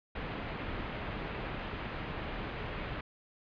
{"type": "low-pass noise", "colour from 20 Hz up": "pink", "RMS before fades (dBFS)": -39, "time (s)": [0.15, 3.01], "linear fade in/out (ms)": 5, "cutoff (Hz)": 3000, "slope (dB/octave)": 24, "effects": ["resampled to 11025 Hz"]}